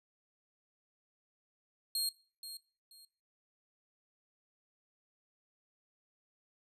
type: tone with echo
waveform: sawtooth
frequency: 4237 Hz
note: C8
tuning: 21 cents sharp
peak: -29 dBFS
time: 1.95-2.09 s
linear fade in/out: 2 ms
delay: 480 ms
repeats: 2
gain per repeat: -12 dB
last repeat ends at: 3.05 s
effects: noise-tail reverb RT60 0.4 s tail -21 dB re dry + resampled to 32000 Hz